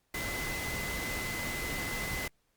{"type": "tone in noise", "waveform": "sine", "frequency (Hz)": 2032, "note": "B6", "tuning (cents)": 49, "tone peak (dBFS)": -37, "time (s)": [0.14, 2.28], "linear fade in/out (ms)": 5, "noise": "pink", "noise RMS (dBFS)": -37, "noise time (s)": [0.14, 2.28], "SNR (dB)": -3, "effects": ["pink hiss -75 dBFS RMS until 2.56 s", "Opus 48 kbps"]}